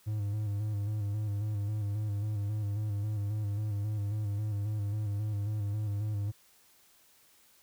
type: tone with vibrato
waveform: triangle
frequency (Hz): 104.2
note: G#2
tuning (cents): +6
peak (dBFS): -28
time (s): 0.06-6.32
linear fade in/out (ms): 20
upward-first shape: square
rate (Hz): 3.7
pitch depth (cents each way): 45
effects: white hiss -63 dBFS RMS until 7.62 s